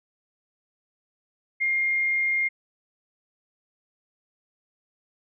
sine tone, 2122 Hz, C7, 24 cents sharp, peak -21 dBFS, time 1.6-2.49 s, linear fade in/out 20 ms, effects none

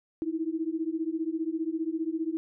sine beating tone pair, 315.4 / 330.4 Hz, D#4 / E4, +24 / +4 cents, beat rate 15 Hz, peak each -31 dBFS, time 0.22-2.37 s, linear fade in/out 0 ms, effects none

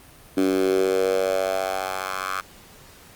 10% pulse tone with high-pass filter sweep, 94.7 Hz, F#2, 41 cents sharp, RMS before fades -23 dBFS, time 0.37-2.41 s, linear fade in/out 5 ms, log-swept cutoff 290 to 1200 Hz, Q 4.4, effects pink hiss -48 dBFS RMS until 3.15 s + Opus 32 kbps

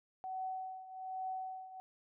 sine tone with tremolo, 753 Hz, F#5, 30 cents sharp, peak -36 dBFS, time 0.24-1.8 s, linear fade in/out 0 ms, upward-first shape triangle, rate 1.2 Hz, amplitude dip 80%, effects none

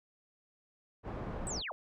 pink low-pass noise, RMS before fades -40 dBFS, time 1.03-1.63 s, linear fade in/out 50 ms, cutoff 1000 Hz, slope 12 dB/octave
sine linear sweep, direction down, 8372 to 475.5 Hz, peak -37 dBFS, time 1.47-1.72 s, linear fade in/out 0 ms
effects none

